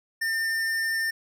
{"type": "tone with hard clipping", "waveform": "sine", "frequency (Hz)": 1803, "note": "A6", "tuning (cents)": 42, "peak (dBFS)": -26, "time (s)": [0.21, 1.11], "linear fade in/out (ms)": 10, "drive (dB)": 14, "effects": []}